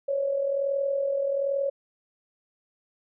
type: tone with amplitude modulation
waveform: sine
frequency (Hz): 554.4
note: C#5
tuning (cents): 0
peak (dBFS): -21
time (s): 0.08-1.7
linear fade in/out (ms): 10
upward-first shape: sine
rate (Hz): 41.2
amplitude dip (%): 55
effects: none